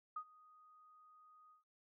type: tone with ADSR envelope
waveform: sine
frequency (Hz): 1244.5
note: D#6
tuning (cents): 0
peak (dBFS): -39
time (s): 0.16-1.64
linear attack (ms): 6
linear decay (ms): 69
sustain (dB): -23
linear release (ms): 130
effects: none